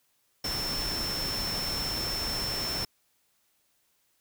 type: tone in noise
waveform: sine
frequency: 5360 Hz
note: E8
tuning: 28 cents sharp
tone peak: -31 dBFS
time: 0.44-2.85 s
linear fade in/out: 5 ms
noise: pink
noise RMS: -35 dBFS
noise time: 0.44-2.85 s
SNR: +1 dB
effects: white hiss -71 dBFS RMS until 4.2 s